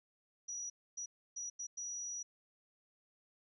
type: tone bursts at uneven times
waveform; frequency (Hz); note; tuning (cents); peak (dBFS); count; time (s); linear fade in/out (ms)
sine; 5830; F#8; -26; -40; 5; 0.48-0.7 / 0.97-1.06 / 1.36-1.5 / 1.59-1.67 / 1.77-2.23; 10
effects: none